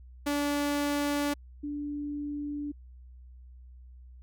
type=tone pair in turn; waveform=sawtooth / sine; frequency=288.8 / 291.5 Hz; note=D4 / D4; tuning=-29 / -13 cents; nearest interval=unison; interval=16 cents; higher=second; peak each=-23 / -32 dBFS; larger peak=first; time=0.26-1.34 / 1.63-2.72 s; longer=second; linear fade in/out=10 ms; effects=added 62 Hz sine -47 dBFS peak until 4.22 s